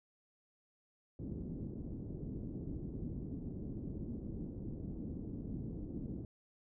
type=low-pass noise; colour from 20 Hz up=white; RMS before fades=-43 dBFS; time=1.19-6.25 s; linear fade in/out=2 ms; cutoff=300 Hz; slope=24 dB/octave; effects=none